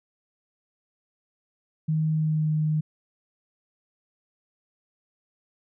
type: tone with pitch glide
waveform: sine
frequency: 156.7 to 154.28 Hz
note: D#3 to D#3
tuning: +13 to -14 cents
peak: -21 dBFS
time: 1.88-2.81 s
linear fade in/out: 10 ms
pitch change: -27 cents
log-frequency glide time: 2.1-2.51 s
effects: none